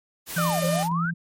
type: noise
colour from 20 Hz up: white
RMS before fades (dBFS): -33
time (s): 0.26-0.89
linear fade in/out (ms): 50
type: tone with tremolo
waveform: sine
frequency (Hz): 168.5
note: E3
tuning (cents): +38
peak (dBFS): -23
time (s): 0.36-1.14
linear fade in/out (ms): 10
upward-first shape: square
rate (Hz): 3.6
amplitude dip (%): 30
type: exponential two-way sweep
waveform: sine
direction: down then up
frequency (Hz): 1613 to 513 to 1613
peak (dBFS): -25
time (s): 0.36-1.11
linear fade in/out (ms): 10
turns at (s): 0.65
type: tone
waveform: sawtooth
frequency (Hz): 603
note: D5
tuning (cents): +46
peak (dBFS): -23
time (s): 0.38-0.83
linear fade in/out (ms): 2
effects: MP3 64 kbps